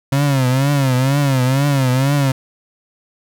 35% pulse tone with vibrato, 135 Hz, C#3, 45 cents flat, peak -11 dBFS, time 0.12-2.32 s, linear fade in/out 5 ms, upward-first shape triangle, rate 2.1 Hz, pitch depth 140 cents each way, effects none

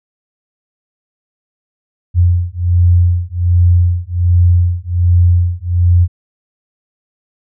sine beating tone pair, 87.31 / 88.61 Hz, F2 / F2, 0 / +26 cents, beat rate 1.3 Hz, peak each -11 dBFS, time 2.14-6.08 s, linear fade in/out 50 ms, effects none

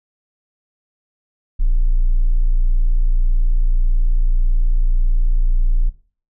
triangle tone, 29.14 Hz, A#0, in tune, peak -8 dBFS, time 1.59-5.9 s, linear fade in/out 20 ms, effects noise-tail reverb RT60 0.4 s tail -18 dB re dry + tanh soft clip ceiling -8 dBFS

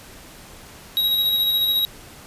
square tone with tremolo, 3827 Hz, A#7, 45 cents sharp, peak -17 dBFS, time 0.97-1.85 s, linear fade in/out 0 ms, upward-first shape square, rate 14 Hz, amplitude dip 25%, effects pink hiss -43 dBFS RMS until 2.26 s + resampled to 32000 Hz

